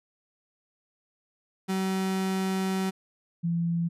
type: tone pair in turn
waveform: 35% pulse / sine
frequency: 190 / 169.27 Hz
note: F#3 / E3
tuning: +46 / +46 cents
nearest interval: major second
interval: 200 cents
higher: first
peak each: -24 dBFS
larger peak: neither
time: 1.68-2.91 / 3.43-3.89 s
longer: first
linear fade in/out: 20 ms
effects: resampled to 32000 Hz